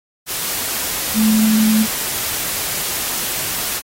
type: tone in noise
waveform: sine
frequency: 217.7 Hz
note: A3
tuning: 18 cents flat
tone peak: -11 dBFS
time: 1.14-1.87 s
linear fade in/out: 50 ms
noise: white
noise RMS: -22 dBFS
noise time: 0.26-3.82 s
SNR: +8 dB
effects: AAC 48 kbps